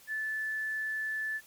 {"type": "tone", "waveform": "sine", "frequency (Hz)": 1745, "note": "A6", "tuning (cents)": -15, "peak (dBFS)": -31, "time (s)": [0.07, 1.41], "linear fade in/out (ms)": 50, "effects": ["white hiss -57 dBFS RMS until 1.46 s", "MP3 96 kbps"]}